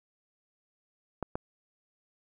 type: clicks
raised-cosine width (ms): 1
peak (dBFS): -18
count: 2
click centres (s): 1.227 / 1.355
effects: 10-bit